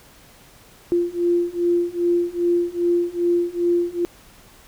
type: beating tone pair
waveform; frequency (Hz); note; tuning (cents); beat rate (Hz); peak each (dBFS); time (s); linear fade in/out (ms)
sine; 346.1 / 348.6; F4 / F4; -16 / -3; 2.5; -21 / -20; 0.92-4.05; 0
effects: pink hiss -49 dBFS RMS until 4.67 s